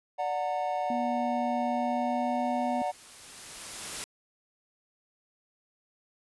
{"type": "chord", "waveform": "triangle", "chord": "D augmented", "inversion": "none", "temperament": "just", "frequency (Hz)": [587.3, 734.2, 917.7], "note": ["D5", "F#5", "A#5"], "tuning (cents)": [0, -14, -27], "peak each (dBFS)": [-32, -28, -34], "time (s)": [0.18, 2.92], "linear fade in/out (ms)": 20}
{"type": "tone with pitch glide", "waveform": "sine", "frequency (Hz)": [241.7, 246.5], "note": ["B3", "B3"], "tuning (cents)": [-37, -3], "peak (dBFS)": -31, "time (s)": [0.9, 2.82], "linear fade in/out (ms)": 2, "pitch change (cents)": 34, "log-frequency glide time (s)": [1.62, 2.46]}
{"type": "noise with exponential growth", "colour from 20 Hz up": "white", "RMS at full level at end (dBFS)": -35, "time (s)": [1.41, 4.04], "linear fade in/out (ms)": 0, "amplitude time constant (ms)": 570}
{"effects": ["resampled to 24000 Hz"]}